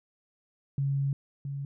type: tone pair in turn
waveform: sine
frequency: 138.59 / 139.63 Hz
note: C#3 / C#3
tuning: 0 / +13 cents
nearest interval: unison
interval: 13 cents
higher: second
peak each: -25 / -32 dBFS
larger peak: first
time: 0.78-1.13 / 1.45-1.65 s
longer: first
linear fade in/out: 2 ms
effects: none